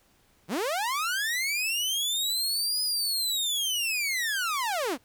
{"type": "linear two-way sweep", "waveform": "sawtooth", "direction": "up then down", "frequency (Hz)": [138.59, 5020, 211.8], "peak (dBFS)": -23, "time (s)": [0.48, 4.98], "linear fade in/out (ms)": 50, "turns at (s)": 2.82, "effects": ["pink hiss -64 dBFS RMS until 5.04 s"]}